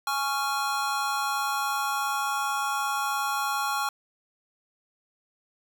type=chord; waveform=square; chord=Db major; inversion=second; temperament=just; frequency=831.5 / 1108.7 / 1385.9 Hz; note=Ab5 / Db6 / F6; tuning=+2 / 0 / -14 cents; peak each=-31 dBFS; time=0.07-3.89 s; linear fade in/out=2 ms; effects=none